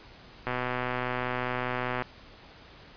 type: click train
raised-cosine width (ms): 0.5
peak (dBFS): -15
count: 195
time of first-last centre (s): 0.47-2.022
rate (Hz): 125
effects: pink hiss -51 dBFS RMS until 2.96 s + resampled to 11025 Hz